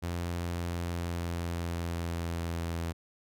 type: tone with pitch glide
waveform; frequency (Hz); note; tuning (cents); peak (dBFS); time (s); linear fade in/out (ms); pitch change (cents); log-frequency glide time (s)
sawtooth; 86.4 to 83.84; F2 to E2; -18 to +30; -28; 0.02-2.93; 20; -52; 0.67-2.81
effects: none